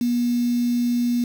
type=tone with quantisation; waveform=sine; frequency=241.2 Hz; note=B3; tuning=41 cents flat; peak=-18 dBFS; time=0.01-1.24 s; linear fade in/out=2 ms; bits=6; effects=none